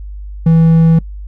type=tone; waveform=triangle; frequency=163.6 Hz; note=E3; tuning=13 cents flat; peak=-3 dBFS; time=0.46-0.99 s; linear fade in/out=5 ms; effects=noise-tail reverb RT60 0.1 s tail -25 dB re dry + added 50 Hz sine -24 dBFS peak until 1.27 s